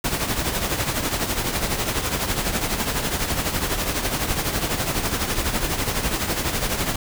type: noise with tremolo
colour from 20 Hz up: pink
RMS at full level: -21 dBFS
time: 0.04-6.96 s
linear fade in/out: 5 ms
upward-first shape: triangle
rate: 12 Hz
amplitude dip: 65%
effects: none